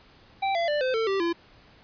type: tone with pitch steps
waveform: square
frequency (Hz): 780 / 679 / 591.1 / 514.6 / 448 / 390 / 339.5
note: G5 / F5 / D5 / C5 / A4 / G4 / F4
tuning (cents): -9 / -49 / +11 / -29 / +31 / -9 / -49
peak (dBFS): -24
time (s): 0.42-1.33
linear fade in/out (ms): 10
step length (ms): 130
effects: pink hiss -55 dBFS RMS until 1.83 s + resampled to 11025 Hz

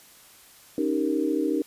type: chord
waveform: sine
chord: Eb dominant seventh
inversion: third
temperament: equal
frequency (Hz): 277.2 / 311.1 / 392 / 466.2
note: Db4 / Eb4 / G4 / Bb4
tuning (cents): 0 / 0 / 0 / 0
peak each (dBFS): -28 / -25 / -30 / -30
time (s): 0.78-1.62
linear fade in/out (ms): 2
effects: white hiss -52 dBFS RMS until 1.66 s + resampled to 32000 Hz

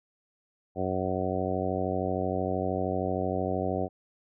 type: harmonic tone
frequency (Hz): 93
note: F#2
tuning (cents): +9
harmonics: 1 / 2 / 3 / 4 / 5 / 6 / 7 / 8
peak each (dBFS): -35 / -35 / -35 / -35 / -35 / -35 / -35 / -35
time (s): 0.75-3.89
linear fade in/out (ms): 50
effects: none

